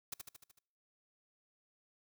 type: noise with echo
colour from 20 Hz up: white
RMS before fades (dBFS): -41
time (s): 0.12-0.14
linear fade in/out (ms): 5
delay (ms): 75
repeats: 6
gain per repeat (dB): -4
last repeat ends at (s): 0.59
effects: noise-tail reverb RT60 0.7 s tail -25 dB re dry